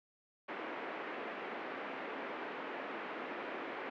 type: band-pass noise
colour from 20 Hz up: pink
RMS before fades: -43 dBFS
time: 0.48-3.9 s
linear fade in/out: 10 ms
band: 280 to 2400 Hz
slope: 24 dB/octave
effects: none